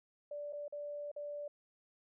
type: tone with dropouts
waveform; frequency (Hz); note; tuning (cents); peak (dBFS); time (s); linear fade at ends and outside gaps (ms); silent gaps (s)
sine; 584; D5; -10; -40; 0.31-1.48; 5; 0.526-0.531 / 0.681-0.724 / 1.116-1.162
effects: none